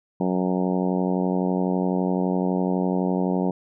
harmonic tone, 91.9 Hz, F#2, 11 cents flat, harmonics 2 / 3 / 4 / 5 / 6 / 7 / 8 / 9 / 10, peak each -23 / -27 / -29 / -31 / -33 / -34 / -35 / -36 / -37 dBFS, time 0.2-3.51 s, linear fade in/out 5 ms, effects none

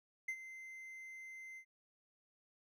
triangle tone with ADSR envelope, 2074 Hz, C7, 16 cents flat, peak -34 dBFS, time 0.28-1.65 s, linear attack 7 ms, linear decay 66 ms, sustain -13 dB, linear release 76 ms, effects none

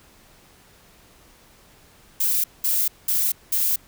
violet noise bursts, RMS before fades -21 dBFS, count 4, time 2.2-3.76 s, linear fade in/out 5 ms, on 240 ms, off 200 ms, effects pink hiss -53 dBFS RMS until 3.87 s

